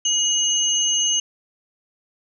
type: tone pair together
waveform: sine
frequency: 2904 / 6308 Hz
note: F#7 / G8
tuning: -33 / +10 cents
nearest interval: octave + minor second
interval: 1343 cents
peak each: -20 dBFS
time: 0.05-1.2 s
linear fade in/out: 5 ms
effects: none